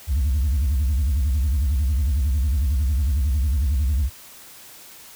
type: tone with vibrato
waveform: sine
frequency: 69.4 Hz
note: C#2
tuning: 3 cents sharp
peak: -15 dBFS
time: 0.07-4.1 s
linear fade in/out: 50 ms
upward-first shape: sine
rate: 11 Hz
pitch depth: 240 cents each way
effects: tanh soft clip ceiling -16 dBFS + white hiss -44 dBFS RMS until 5.15 s